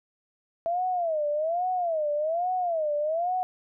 sine tone with vibrato, 659.3 Hz, E5, in tune, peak -24 dBFS, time 0.66-3.43 s, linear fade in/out 0 ms, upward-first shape sine, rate 1.2 Hz, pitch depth 200 cents each way, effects none

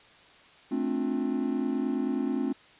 triangle chord, D minor seventh, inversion second, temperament just, 220.2 / 264.3 / 293.7 / 352.4 Hz, A3 / C4 / D4 / F4, +2 / +18 / 0 / +16 cents, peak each -31 / -27 / -31 / -33 dBFS, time 0.71-2.53 s, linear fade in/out 10 ms, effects white hiss -55 dBFS RMS until 2.79 s + resampled to 8000 Hz

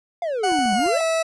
triangle exponential two-way sweep, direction down then up, 716 to 194.1 to 716 Hz, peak -20 dBFS, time 0.22-1.01 s, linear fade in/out 2 ms, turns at 0.74 s
40% pulse tone with pitch glide, 740 to 651.7 Hz, F#5 to E5, 0 to -20 cents, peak -18 dBFS, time 0.43-1.23 s, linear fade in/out 10 ms, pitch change -220 cents, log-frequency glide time 0.73-1.02 s
click train, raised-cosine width 2 ms, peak -27 dBFS, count 6, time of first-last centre 0.52-0.862 s, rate 14.6 Hz
effects resampled to 24000 Hz

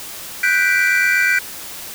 triangle chord, G major seventh, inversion third, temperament equal, 1480 / 1568 / 1975.5 / 2349 Hz, F#6 / G6 / B6 / D7, 0 / 0 / 0 / 0 cents, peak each -17 dBFS, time 0.43-1.39 s, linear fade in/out 5 ms, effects white hiss -32 dBFS RMS until 1.94 s

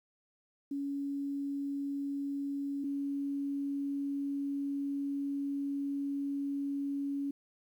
sine tone pair in turn, 280.5 / 280.5 Hz, C#4 / C#4, +21 / +21 cents, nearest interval unison, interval 0 cents, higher neither, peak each -33 / -32 dBFS, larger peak second, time 0.71-2.84 / 2.84-7.31 s, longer second, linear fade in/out 5 ms, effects 11-bit

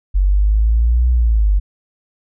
sine linear two-way sweep, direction up then down, 46.03 to 61.74 to 47.36 Hz, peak -10 dBFS, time 0.14-1.6 s, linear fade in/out 20 ms, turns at 1.1 s, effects none

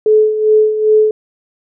sine tone with tremolo, 430.4 Hz, A4, 38 cents flat, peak -5 dBFS, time 0.06-1.11 s, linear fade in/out 2 ms, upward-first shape sine, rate 2.5 Hz, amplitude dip 65%, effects none

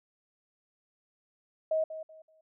sine tone with echo, 633 Hz, D#5, 30 cents sharp, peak -25 dBFS, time 1.71-1.84 s, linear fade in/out 5 ms, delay 190 ms, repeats 3, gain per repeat -12 dB, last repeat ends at 2.41 s, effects none

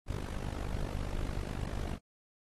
brown noise with amplitude modulation, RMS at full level -32 dBFS, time 0.06-1.99 s, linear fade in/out 50 ms, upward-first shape sine, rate 49.7 Hz, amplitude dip 95%, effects AAC 32 kbps

